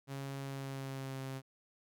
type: tone with pitch glide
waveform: sawtooth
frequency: 137.3 to 133.55 Hz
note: C#3 to C3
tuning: -16 to +36 cents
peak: -36 dBFS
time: 0.07-1.42 s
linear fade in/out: 50 ms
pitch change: -48 cents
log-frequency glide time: 0.39-1.22 s
effects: none